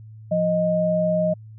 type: tone pair together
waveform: sine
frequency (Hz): 174.61 / 622.2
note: F3 / D#5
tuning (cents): 0 / 0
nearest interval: octave + minor seventh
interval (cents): 2200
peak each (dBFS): -23 / -19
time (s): 0.31-1.34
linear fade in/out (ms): 10
effects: added 109 Hz sine -39 dBFS peak until 1.58 s